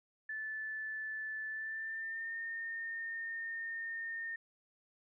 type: tone with pitch glide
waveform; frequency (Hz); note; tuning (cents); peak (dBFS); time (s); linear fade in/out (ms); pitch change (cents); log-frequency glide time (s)
sine; 1748 to 1826.4; A6 to A#6; -12 to -36; -38; 0.29-4.36; 5; +76; 1.48-2.36
effects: none